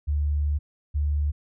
sine tone pair in turn, 73.42 / 73.42 Hz, D2 / D2, 0 / 0 cents, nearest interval unison, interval 0 cents, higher neither, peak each -21 dBFS, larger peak neither, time 0.07-0.59 / 0.94-1.32 s, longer first, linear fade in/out 20 ms, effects none

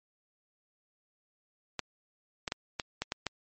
clicks, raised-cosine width 0.2 ms, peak -14 dBFS, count 7, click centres 1.793 / 2.478 / 2.521 / 2.798 / 3.02 / 3.121 / 3.267 s, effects MP3 32 kbps

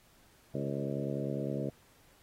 harmonic tone with a mistuned harmonic, 69.8 Hz, C#2, 13 cents sharp, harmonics 2 / 3 / 4 / 5 / 6 / 7 / 8 / 9, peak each -37 / -39 / -40 / -41 / -42 / -42 / -43 / -44 dBFS, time 0.54-1.7 s, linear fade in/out 5 ms, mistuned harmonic 8, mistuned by +16 cents, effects pink hiss -64 dBFS RMS until 2.22 s + AAC 48 kbps

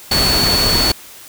sine tone in noise, 4435 Hz, C#8, in tune, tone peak -14 dBFS, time 0.11-0.92 s, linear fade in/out 5 ms, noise pink, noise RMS -17 dBFS, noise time 0.11-0.92 s, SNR 0 dB, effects white hiss -38 dBFS RMS until 1.28 s

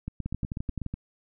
two click trains, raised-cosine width 5 ms, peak -19 / -20 dBFS, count 8 / 8, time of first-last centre 0.26-0.863 / 0.08-0.94 s, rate 11.6 / 8.14 Hz, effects none

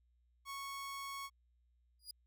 sawtooth tone, 1105 Hz, C#6, 6 cents flat, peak -39 dBFS, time 0.45-1.3 s, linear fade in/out 50 ms
sawtooth tone with exponential growth, 4884 Hz, D#8, 33 cents flat, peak -39 dBFS, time 1.99-2.11 s, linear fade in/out 5 ms, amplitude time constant 25 ms
effects added 60 Hz sine -70 dBFS peak until 2.26 s

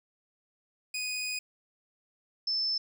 20% pulse / sine tone pair in turn, 2489 / 5274 Hz, D#7 / E8, 0 / 0 cents, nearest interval octave + minor second, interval 1300 cents, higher second, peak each -27 dBFS, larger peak neither, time 0.94-1.39 / 2.47-2.78 s, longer first, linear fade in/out 5 ms, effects none

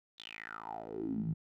10% pulse tone with band-pass filter sweep, 55 Hz, A1, in tune, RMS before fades -40 dBFS, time 0.18-1.34 s, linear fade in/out 10 ms, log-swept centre 3800 to 140 Hz, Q 8.2, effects none

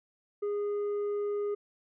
sine tone with tanh clipping, 411 Hz, G#4, 18 cents flat, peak -30 dBFS, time 0.42-1.55 s, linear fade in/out 10 ms, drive 4 dB, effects none

